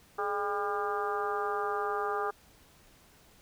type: harmonic tone with a mistuned harmonic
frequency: 201 Hz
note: G3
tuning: 44 cents sharp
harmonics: 2 / 3 / 4 / 5 / 6 / 7 / 8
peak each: -34 / -44 / -35 / -43 / -34 / -41 / -45 dBFS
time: 0.18-2.31 s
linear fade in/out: 10 ms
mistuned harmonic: 2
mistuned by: +75 cents
effects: pink hiss -60 dBFS RMS until 3.41 s